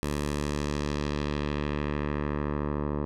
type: tone with low-pass filter sweep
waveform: 10% pulse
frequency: 73.4 Hz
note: D2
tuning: in tune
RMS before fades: -30 dBFS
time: 0.03-3.05 s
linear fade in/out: 0 ms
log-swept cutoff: 12000 to 920 Hz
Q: 1.1
effects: none